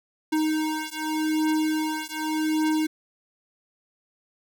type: beating tone pair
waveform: square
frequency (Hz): 311.1 / 311.95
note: D#4 / D#4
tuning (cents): 0 / +5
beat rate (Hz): 0.85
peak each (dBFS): -27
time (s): 0.32-2.87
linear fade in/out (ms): 10
effects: none